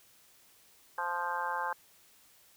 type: harmonic tone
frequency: 174.61 Hz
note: F3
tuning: in tune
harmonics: 3 / 4 / 5 / 6 / 7 / 8 / 9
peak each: -43 / -47 / -35 / -37 / -42 / -45 / -38 dBFS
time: 0.98-1.73 s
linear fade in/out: 2 ms
effects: white hiss -62 dBFS RMS until 2.56 s